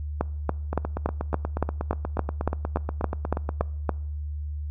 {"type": "two click trains", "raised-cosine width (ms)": 1, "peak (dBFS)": [-14, -9], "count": [25, 14], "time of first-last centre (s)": [[0.73, 3.611], [0.21, 3.893]], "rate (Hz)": [8.33, 3.53], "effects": ["noise-tail reverb RT60 0.7 s tail -24 dB re dry", "added 74 Hz sine -29 dBFS peak until 4.7 s"]}